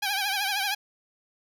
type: tone with vibrato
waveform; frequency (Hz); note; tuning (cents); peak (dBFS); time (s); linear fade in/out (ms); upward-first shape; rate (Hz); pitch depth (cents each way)
10% pulse; 799; G5; +33; -17; 0.02-0.75; 10; triangle; 13; 100
effects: none